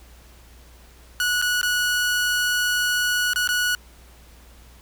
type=tone with dropouts; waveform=sawtooth; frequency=1466 Hz; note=F#6; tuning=16 cents flat; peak=-16 dBFS; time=1.2-3.75 s; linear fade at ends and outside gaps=1 ms; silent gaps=1.416-1.423 / 1.614-1.63 / 3.334-3.359 / 3.475-3.489 s; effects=added 60 Hz sine -47 dBFS peak until 4.81 s + pink hiss -52 dBFS RMS until 4.81 s